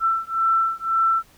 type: beating tone pair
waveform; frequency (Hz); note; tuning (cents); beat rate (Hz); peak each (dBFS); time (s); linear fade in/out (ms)
sine; 1336 / 1337.9; E6 / E6; +23 / +25; 1.9; -21; 0-1.23; 50
effects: pink hiss -54 dBFS RMS until 1.37 s